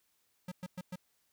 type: tone bursts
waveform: square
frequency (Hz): 181.3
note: F#3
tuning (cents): -35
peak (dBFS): -39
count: 4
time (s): 0.48-0.958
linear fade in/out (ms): 5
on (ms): 37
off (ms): 110
effects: white hiss -75 dBFS RMS until 1.32 s